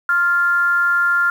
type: tone with frequency modulation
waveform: sine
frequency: 1396.9 Hz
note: F6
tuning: in tune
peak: -13 dBFS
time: 0.09-1.3 s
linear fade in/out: 2 ms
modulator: 330 Hz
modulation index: 0.35
effects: 7-bit